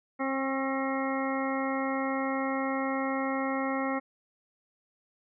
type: harmonic tone with a mistuned harmonic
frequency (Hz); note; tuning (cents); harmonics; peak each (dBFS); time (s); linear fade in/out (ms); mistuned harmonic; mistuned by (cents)
268; C4; +42; 1 / 2 / 3 / 4 / 5 / 7 / 8; -31 / -34 / -36 / -37 / -38 / -39 / -40; 0.19-4; 20; 4; +21
effects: none